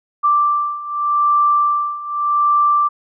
sine beating tone pair, 1174.7 / 1175.54 Hz, D6 / D6, 0 / +1 cents, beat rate 0.84 Hz, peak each -18 / -15 dBFS, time 0.23-2.89 s, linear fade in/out 20 ms, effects none

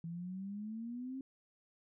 sine exponential sweep, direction up, 164.2 to 270 Hz, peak -40 dBFS, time 0.04-1.21 s, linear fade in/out 2 ms, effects none

